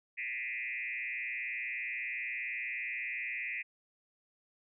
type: tone with frequency modulation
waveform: sine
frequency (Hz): 2238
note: C#7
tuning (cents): +16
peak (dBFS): -35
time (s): 0.17-3.63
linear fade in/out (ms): 20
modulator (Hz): 123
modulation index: 2.7
effects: none